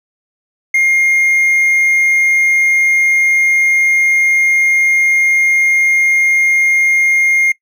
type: tone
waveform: triangle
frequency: 2126 Hz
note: C7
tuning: 27 cents sharp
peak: -7 dBFS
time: 0.74-7.52 s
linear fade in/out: 5 ms
effects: noise-tail reverb RT60 0.1 s tail -21 dB re dry